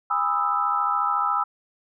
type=chord; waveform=sine; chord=E major seventh; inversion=first; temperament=equal with one note detuned; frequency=814.9 / 987.8 / 1244.5 / 1318.5 Hz; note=G#5 / B5 / D#6 / E6; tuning=-33 / 0 / 0 / 0 cents; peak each=-28 / -28 / -27 / -23 dBFS; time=0.1-1.44 s; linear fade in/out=10 ms; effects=none